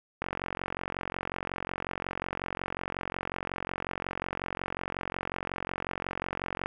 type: click train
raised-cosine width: 0.5 ms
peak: -17 dBFS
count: 294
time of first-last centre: 0.22-6.66 s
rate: 45.5 Hz
effects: none